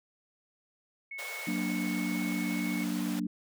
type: tone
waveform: sine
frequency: 2200 Hz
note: C#7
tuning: 14 cents flat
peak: -38 dBFS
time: 1.11-2.84 s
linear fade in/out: 5 ms
type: high-pass noise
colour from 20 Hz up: pink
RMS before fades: -43 dBFS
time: 1.18-3.2 s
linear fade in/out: 10 ms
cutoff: 460 Hz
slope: 48 dB/octave
type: chord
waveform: sine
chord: Gb augmented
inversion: none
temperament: equal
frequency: 185 / 233.1 / 293.7 Hz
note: Gb3 / Bb3 / D4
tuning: 0 / 0 / 0 cents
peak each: -34 dBFS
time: 1.47-3.27 s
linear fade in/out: 5 ms
effects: none